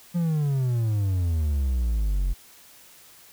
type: exponential sweep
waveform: triangle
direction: down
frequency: 176.9 to 43 Hz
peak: -19 dBFS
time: 0.14-2.34 s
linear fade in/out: 20 ms
effects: white hiss -51 dBFS RMS until 3.32 s